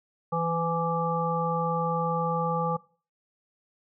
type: harmonic tone with a mistuned harmonic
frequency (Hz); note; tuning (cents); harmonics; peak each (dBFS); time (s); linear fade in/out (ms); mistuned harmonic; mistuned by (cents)
167.5; E3; +28; 1 / 3 / 5 / 7; -30 / -30 / -30 / -30; 0.32-2.77; 10; 1; -24
effects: noise-tail reverb RT60 0.4 s tail -21 dB re dry